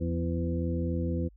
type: harmonic tone with a mistuned harmonic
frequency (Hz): 84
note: E2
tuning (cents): +33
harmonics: 1 / 2 / 3 / 4 / 6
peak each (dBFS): -30 / -33 / -35 / -36 / -38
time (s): 0-1.29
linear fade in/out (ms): 20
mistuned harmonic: 2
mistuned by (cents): +32
effects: added 50 Hz sine -53 dBFS peak until 1.36 s